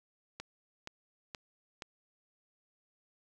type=click train; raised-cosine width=0.2 ms; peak=-24 dBFS; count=4; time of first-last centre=0.4-1.822 s; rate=2.11 Hz; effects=none